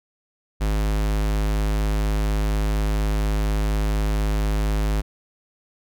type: tone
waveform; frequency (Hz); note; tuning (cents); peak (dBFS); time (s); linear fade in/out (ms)
square; 52.1; G#1; +6; -20; 0.6-5.02; 20
effects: none